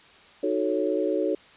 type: chord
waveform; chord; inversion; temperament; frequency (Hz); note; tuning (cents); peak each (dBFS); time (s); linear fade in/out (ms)
sine; D# half-diminished seventh; none; equal; 311.1 / 370 / 440 / 554.4; D#4 / F#4 / A4 / C#5; 0 / 0 / 0 / 0; -28; 0.43-1.35; 5
effects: white hiss -52 dBFS RMS until 1.56 s + resampled to 8000 Hz